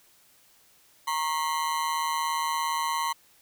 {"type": "ring-modulated tone", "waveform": "40% pulse", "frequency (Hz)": 1011, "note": "B5", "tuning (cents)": 40, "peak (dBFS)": -22, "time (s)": [1.07, 3.13], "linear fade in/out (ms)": 10, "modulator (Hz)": 78.6, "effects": ["white hiss -60 dBFS RMS until 3.41 s"]}